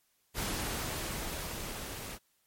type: noise with level ramp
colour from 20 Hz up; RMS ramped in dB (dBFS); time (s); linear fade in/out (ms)
pink; -34 to -42; 0.34-2.19; 50
effects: white hiss -73 dBFS RMS until 2.46 s + MP3 64 kbps